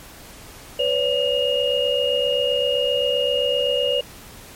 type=tone cluster; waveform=sine; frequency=498.3 / 566 / 2853 Hz; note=B4 / C#5 / F7; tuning=+15 / +36 / +36 cents; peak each=-22 dBFS; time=0.79-4.01 s; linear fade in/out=5 ms; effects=pink hiss -42 dBFS RMS until 4.55 s + MP3 64 kbps